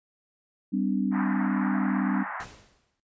sine chord, G suspended fourth, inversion none, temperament equal with one note detuned, 196 / 255.2 / 293.7 Hz, G3 / C4 / D4, 0 / -43 / 0 cents, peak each -27 / -28 / -29 dBFS, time 0.72-2.24 s, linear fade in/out 20 ms
pink band-pass noise, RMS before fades -35 dBFS, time 1.11-2.46 s, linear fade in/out 50 ms, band 720 to 1900 Hz, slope 48 dB/octave
pink noise with exponential decay, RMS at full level -41 dBFS, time 2.4-3 s, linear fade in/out 1 ms, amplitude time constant 130 ms
effects noise-tail reverb RT60 0.2 s tail -18 dB re dry + resampled to 16000 Hz

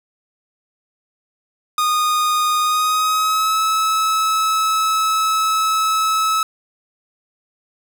45% pulse tone with pitch glide, 1231 to 1296.7 Hz, D#6 to E6, -19 to -29 cents, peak -15 dBFS, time 1.78-6.43 s, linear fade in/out 2 ms, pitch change +90 cents, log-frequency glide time 2.6-3.59 s, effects none

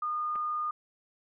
sine tone, 1221 Hz, D#6, 33 cents flat, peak -29 dBFS, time 0.02-0.71 s, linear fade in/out 5 ms
clicks, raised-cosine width 0.5 ms, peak -33 dBFS, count 2, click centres 0.355 / 0.36 s
effects none

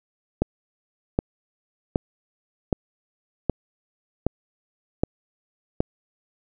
click train, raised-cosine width 2 ms, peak -6 dBFS, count 8, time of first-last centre 0.42-5.805 s, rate 1.3 Hz, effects none

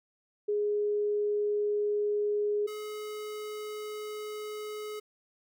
sine / square tone pair in turn, 415.3 / 424 Hz, G#4 / G#4, 0 / +36 cents, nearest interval unison, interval 36 cents, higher second, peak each -26 / -37 dBFS, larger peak first, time 0.48-2.67 / 2.67-5 s, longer second, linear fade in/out 10 ms, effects none

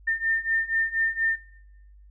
sine beating tone pair, 1805 / 1809.2 Hz, A6 / A6, +44 / +48 cents, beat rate 4.2 Hz, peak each -28 / -25 dBFS, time 0.07-1.36 s, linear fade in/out 10 ms, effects noise-tail reverb RT60 0.9 s tail -19 dB re dry + added 50 Hz sine -48 dBFS peak until 2.1 s

